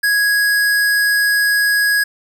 square tone, 1661.2 Hz, G#6, in tune, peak -13 dBFS, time 0.03-2.04 s, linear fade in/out 10 ms, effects none

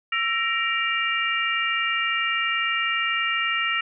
harmonic tone with a mistuned harmonic, 467.8 Hz, A#4, 6 cents sharp, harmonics 3 / 4 / 5 / 6, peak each -27 / -27 / -27 / -27 dBFS, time 0.12-3.81 s, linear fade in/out 5 ms, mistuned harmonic 3, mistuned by -86 cents, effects none

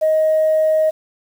sine tone, 627 Hz, D#5, 13 cents sharp, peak -11 dBFS, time 0.01-0.91 s, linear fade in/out 20 ms, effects tanh soft clip ceiling -8 dBFS + 7-bit

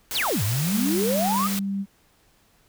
white noise, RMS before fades -30 dBFS, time 0.11-1.59 s, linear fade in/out 0 ms
sine exponential two-way sweep, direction down then up, 5580 to 94.9 to 1298 Hz, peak -22 dBFS, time 0.14-1.48 s, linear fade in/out 20 ms, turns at 0.43 s
sine tone, 197.1 Hz, G3, 10 cents sharp, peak -24 dBFS, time 0.72-1.86 s, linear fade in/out 50 ms
effects pink hiss -61 dBFS RMS until 2.68 s

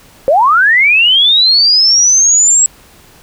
sine linear sweep, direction up, 510 to 7720 Hz, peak -5 dBFS, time 0.28-2.66 s, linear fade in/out 0 ms, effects pink hiss -42 dBFS RMS until 3.22 s

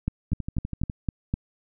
two click trains, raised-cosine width 5 ms, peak -12 / -18 dBFS, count 6 / 8, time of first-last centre 0.08-1.339 / 0.32-0.899 s, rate 3.97 / 12.1 Hz, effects none

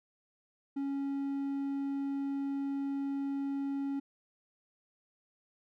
triangle tone, 277.2 Hz, C#4, in tune, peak -30 dBFS, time 0.76-4 s, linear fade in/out 10 ms, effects none

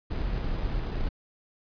brown noise with sample-and-hold, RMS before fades -29 dBFS, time 0.1-1.09 s, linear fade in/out 10 ms, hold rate 4410 Hz, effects resampled to 11025 Hz

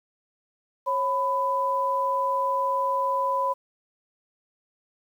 sine tone pair together, 546 / 999.1 Hz, C#5 / B5, -26 / +20 cents, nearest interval minor seventh, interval 1046 cents, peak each -28 / -23 dBFS, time 0.86-3.54 s, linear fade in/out 20 ms, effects 9-bit

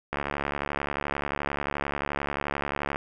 click train, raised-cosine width 0.5 ms, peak -13 dBFS, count 203, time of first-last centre 0.13-2.959 s, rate 71.4 Hz, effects none

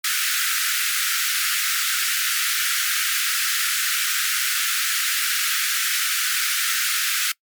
pink high-pass noise, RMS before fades -22 dBFS, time 0.04-7.32 s, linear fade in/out 5 ms, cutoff 1300 Hz, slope 96 dB/octave, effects noise-tail reverb RT60 0.1 s tail -25 dB re dry + MP3 96 kbps

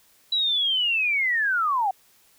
sine linear sweep, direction down, 3951 to 737 Hz, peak -20 dBFS, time 0.32-1.91 s, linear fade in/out 5 ms, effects white hiss -59 dBFS RMS until 2.38 s

